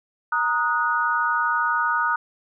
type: chord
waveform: sine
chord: D# minor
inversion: second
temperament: equal with one note detuned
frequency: 932.3 / 1244.5 / 1464.7 Hz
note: A#5 / D#6 / F#6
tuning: 0 / 0 / -18 cents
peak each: -25 / -23 / -23 dBFS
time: 0.32-2.16 s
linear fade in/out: 5 ms
effects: none